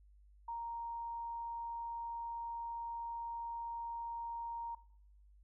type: tone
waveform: sine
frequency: 932.3 Hz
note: A#5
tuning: in tune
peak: -39 dBFS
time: 0.48-4.75 s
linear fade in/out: 5 ms
effects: noise-tail reverb RT60 0.7 s tail -20 dB re dry + added 50 Hz sine -60 dBFS peak until 5.43 s